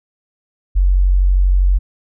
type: tone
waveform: sine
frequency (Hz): 46.25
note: F#1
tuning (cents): 0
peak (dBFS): -9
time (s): 0.75-1.79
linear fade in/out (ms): 20
effects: none